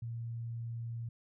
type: tone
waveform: sine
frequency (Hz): 116.3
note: A#2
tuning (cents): -4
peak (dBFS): -37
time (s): 0.02-1.09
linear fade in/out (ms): 5
effects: none